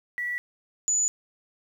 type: tone pair in turn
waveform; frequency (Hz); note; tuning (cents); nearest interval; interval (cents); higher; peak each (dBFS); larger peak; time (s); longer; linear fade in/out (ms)
sine; 1949 / 6945; B6 / A8; -23 / -24; octave + minor seventh; 2199; second; -27 / -21; second; 0.18-0.38 / 0.88-1.08; neither; 0
effects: 9-bit